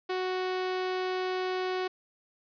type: tone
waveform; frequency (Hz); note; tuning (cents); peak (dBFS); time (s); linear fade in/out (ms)
sawtooth; 370; F#4; 0; -25; 0.09-1.88; 10
effects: resampled to 11025 Hz + 11-bit